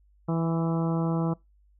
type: harmonic tone with a mistuned harmonic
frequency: 164.81 Hz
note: E3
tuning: in tune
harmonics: 1 / 2 / 3 / 4 / 5 / 6 / 7 / 8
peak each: -25 / -31 / -35 / -37 / -39 / -41 / -42 / -43 dBFS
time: 0.28-1.34 s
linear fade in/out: 10 ms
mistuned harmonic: 6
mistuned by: +23 cents
effects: noise-tail reverb RT60 0.2 s tail -24 dB re dry + added 50 Hz sine -58 dBFS peak until 1.79 s